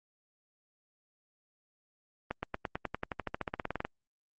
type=accelerating click train; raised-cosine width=0.5 ms; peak=-18 dBFS; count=21; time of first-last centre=2.31-3.85 s; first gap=120 ms; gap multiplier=0.95; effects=Opus 32 kbps